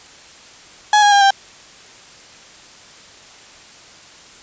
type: tone with pitch steps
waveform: 35% pulse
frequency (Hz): 840 / 822.2 / 804.9 / 787.8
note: G#5 / G#5 / G5 / G5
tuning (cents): +19 / -18 / +46 / +8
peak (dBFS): -7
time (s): 0.93-1.306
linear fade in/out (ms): 2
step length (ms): 94
effects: white hiss -42 dBFS RMS until 4.42 s + resampled to 16000 Hz